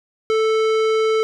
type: tone with tanh clipping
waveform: sine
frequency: 440 Hz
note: A4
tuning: in tune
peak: -17 dBFS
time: 0.3-1.23 s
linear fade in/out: 0 ms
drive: 18 dB
effects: none